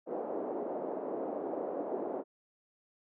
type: band-pass noise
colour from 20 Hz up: white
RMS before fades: -37 dBFS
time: 0.06-2.24 s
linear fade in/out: 50 ms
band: 280 to 640 Hz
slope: 24 dB/octave
effects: none